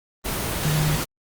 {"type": "tone in noise", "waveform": "sine", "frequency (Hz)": 152.2, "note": "D#3", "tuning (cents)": -38, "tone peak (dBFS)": -19, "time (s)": [0.64, 0.97], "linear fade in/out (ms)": 20, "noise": "pink", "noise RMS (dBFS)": -26, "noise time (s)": [0.24, 1.05], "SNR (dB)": 4, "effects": ["Opus 24 kbps"]}